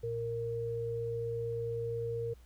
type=tone pair together; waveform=sine; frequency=115.7 / 464.4 Hz; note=A#2 / A#4; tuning=-13 / -7 cents; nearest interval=2 octaves; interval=2406 cents; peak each=-39 / -34 dBFS; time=0.03-2.34 s; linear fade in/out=10 ms; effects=added 60 Hz sine -54 dBFS peak until 2.45 s + pink hiss -67 dBFS RMS until 2.45 s